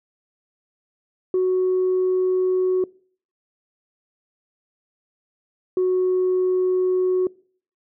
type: tone pair in turn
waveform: sine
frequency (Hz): 370 / 368.4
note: F#4 / F#4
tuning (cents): 0 / -7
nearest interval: unison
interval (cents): 7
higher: first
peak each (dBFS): -15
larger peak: neither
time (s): 1.34-2.84 / 5.77-7.27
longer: neither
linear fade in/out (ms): 2
effects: noise-tail reverb RT60 0.5 s tail -24 dB re dry + tanh soft clip ceiling -14 dBFS